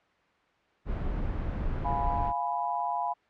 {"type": "noise", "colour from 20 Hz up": "brown", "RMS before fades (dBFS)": -31, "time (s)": [0.85, 2.33], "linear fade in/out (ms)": 50}
{"type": "chord", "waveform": "sine", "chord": "F diminished", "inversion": "none", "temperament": "equal", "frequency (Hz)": [698.5, 830.6, 987.8], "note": ["F5", "Ab5", "Cb6"], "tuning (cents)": [0, 0, 0], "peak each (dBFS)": [-33, -32, -31], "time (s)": [1.84, 3.14], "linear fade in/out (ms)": 20}
{"effects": ["white hiss -65 dBFS RMS until 3.29 s", "low-pass 2000 Hz 12 dB/octave"]}